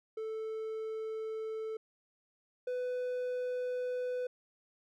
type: tone pair in turn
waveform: triangle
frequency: 440 / 499 Hz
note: A4 / B4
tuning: 0 / +18 cents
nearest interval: major second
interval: 218 cents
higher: second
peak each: -34 / -31 dBFS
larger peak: second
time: 0.17-1.77 / 2.67-4.27 s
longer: neither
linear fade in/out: 5 ms
effects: none